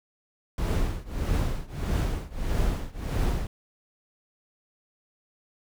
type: noise with tremolo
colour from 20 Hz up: brown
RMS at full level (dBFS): -23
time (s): 0.58-3.47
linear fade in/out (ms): 2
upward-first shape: triangle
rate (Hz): 1.6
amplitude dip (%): 95
effects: none